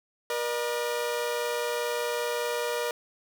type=tone pair together; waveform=sawtooth; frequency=478 / 603 Hz; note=A#4 / D5; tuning=+43 / +46 cents; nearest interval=major third; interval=403 cents; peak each=-25 / -29 dBFS; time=0.3-2.91 s; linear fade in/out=2 ms; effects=none

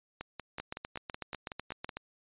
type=two click trains; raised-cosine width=0.3 ms; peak=-21 / -23 dBFS; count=12 / 10; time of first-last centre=0.6-1.97 / 0.21-1.892 s; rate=8.03 / 5.35 Hz; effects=resampled to 8000 Hz

